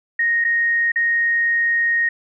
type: tone with dropouts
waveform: sine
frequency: 1864.7 Hz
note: A#6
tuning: in tune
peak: -15 dBFS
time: 0.19-2.09 s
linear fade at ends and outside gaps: 5 ms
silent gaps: 0.442-0.447 / 0.919-0.958 s
effects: none